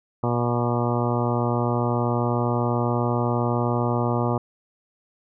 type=harmonic tone with a mistuned harmonic; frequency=120.1 Hz; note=B2; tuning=48 cents flat; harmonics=1 / 2 / 3 / 4 / 5 / 6 / 7 / 8 / 9 / 10; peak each=-24 / -27 / -29 / -30 / -31 / -32 / -32 / -33 / -34 / -34 dBFS; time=0.23-4.38 s; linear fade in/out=5 ms; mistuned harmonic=9; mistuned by=+20 cents; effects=none